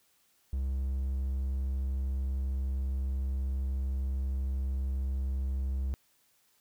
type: tone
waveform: triangle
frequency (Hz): 66.4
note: C2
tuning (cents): +26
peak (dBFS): -27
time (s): 0.53-5.94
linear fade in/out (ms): 0
effects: white hiss -69 dBFS RMS until 6.6 s